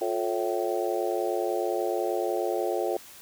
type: harmonic tone with a mistuned harmonic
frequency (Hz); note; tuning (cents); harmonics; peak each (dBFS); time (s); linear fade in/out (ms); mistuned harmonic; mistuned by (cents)
110; A2; 0; 3 / 4 / 5 / 6 / 7; -30 / -31 / -32 / -33 / -33; 0.01-2.97; 5; 3; +120
effects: white hiss -48 dBFS RMS until 3.21 s